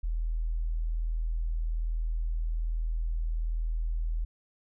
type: tone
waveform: sine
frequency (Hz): 40.6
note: E1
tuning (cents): -26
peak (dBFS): -27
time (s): 0.03-4.25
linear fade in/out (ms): 10
effects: none